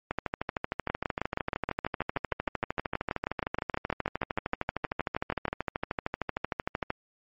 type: two click trains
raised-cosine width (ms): 0.5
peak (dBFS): -13 / -14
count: 30 / 90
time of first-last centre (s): 0.9-5.481 / 0.11-6.904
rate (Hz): 6.33 / 13.1
effects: MP3 32 kbps